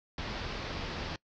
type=low-pass noise; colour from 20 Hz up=pink; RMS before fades=-38 dBFS; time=0.18-1.16 s; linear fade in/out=2 ms; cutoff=5300 Hz; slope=48 dB/octave; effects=noise-tail reverb RT60 0.1 s tail -23 dB re dry